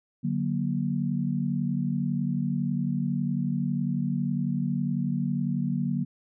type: chord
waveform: sine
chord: D augmented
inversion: none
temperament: equal with one note detuned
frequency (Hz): 146.83 / 185 / 236.9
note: D3 / F#3 / A#3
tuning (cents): 0 / 0 / +28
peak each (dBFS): -29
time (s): 0.23-6.05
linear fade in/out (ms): 20
effects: none